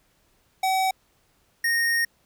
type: tone pair in turn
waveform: square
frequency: 759 / 1854.9 Hz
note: F#5 / A#6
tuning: +44 / -9 cents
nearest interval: octave + minor third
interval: 1547 cents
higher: second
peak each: -21 dBFS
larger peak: neither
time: 0.63-0.91 / 1.64-2.05 s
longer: second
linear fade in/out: 5 ms
effects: pink hiss -65 dBFS RMS until 2.25 s